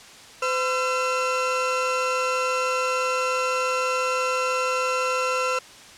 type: tone pair together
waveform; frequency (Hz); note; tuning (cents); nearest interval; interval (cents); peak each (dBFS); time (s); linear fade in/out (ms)
30% pulse; 510.3 / 1353; C5 / E6; -43 / +45; octave + perfect fourth; 1688; -22; 0.42-5.59; 5
effects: white hiss -45 dBFS RMS until 5.97 s + low-pass 7000 Hz 12 dB/octave